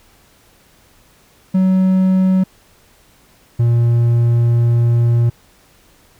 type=tone pair in turn; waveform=triangle; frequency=187.5 / 118.12 Hz; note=F#3 / A#2; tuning=+23 / +23 cents; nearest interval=minor sixth; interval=800 cents; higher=first; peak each=-8 dBFS; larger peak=neither; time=1.54-2.44 / 3.59-5.3 s; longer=second; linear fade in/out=10 ms; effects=pink hiss -51 dBFS RMS until 6.19 s